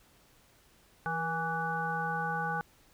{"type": "harmonic tone with a mistuned harmonic", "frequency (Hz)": 164.9, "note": "E3", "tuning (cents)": 1, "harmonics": [1, 3, 5, 7, 9], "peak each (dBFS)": [-38, -42, -34, -39, -35], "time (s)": [1.06, 2.61], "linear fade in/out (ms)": 0, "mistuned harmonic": 3, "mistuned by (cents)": -52, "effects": ["pink hiss -63 dBFS RMS until 2.93 s"]}